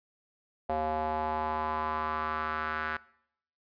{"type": "tone with band-pass filter sweep", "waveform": "square", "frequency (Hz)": 77.78, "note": "D#2", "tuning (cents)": 0, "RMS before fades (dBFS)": -32, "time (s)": [0.69, 2.97], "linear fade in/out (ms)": 5, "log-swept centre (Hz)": [690, 1500], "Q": 3.6, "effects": ["noise-tail reverb RT60 0.7 s tail -21 dB re dry", "resampled to 11025 Hz"]}